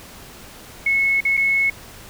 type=tone with dropouts; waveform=sine; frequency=2191 Hz; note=C#7; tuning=21 cents flat; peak=-15 dBFS; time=0.86-1.7 s; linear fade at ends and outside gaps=5 ms; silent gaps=1.206-1.25 / 1.37-1.374 s; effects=pink hiss -41 dBFS RMS until 2.09 s